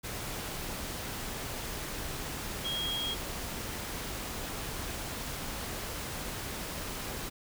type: tone in noise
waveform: sine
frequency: 3267 Hz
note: G#7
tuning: 29 cents flat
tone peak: -32 dBFS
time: 2.64-3.15 s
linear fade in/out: 20 ms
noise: pink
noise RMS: -38 dBFS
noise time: 0.03-7.3 s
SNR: +3 dB
effects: none